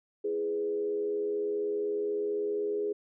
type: tone with frequency modulation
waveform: sine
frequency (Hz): 415.3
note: G#4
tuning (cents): 0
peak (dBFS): -28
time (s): 0.24-2.93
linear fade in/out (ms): 10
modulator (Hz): 84.1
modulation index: 0.54
effects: none